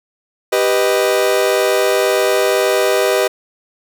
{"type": "chord", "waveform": "40% pulse", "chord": "G augmented", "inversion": "none", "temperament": "equal", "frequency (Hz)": [392, 493.9, 622.3], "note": ["G4", "B4", "D#5"], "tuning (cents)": [0, 0, 0], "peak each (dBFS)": -16, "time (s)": [0.52, 3.28], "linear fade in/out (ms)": 10, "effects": []}